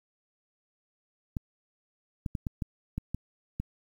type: clicks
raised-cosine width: 5 ms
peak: -19 dBFS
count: 8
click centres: 1.368 / 2.262 / 2.352 / 2.468 / 2.622 / 2.98 / 3.146 / 3.6 s
effects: 9-bit